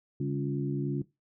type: harmonic tone with a mistuned harmonic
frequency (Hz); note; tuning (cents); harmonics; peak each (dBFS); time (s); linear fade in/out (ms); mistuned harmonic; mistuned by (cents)
70.4; C#2; +27; 2 / 3 / 4 / 5; -30 / -38 / -34 / -36; 0.2-1.02; 5; 3; -65
effects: noise-tail reverb RT60 0.2 s tail -18 dB re dry